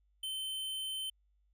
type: tone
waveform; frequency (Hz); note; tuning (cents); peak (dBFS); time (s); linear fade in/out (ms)
square; 3080; G7; -31; -37; 0.23-1.1; 5
effects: added 50 Hz sine -69 dBFS peak until 1.53 s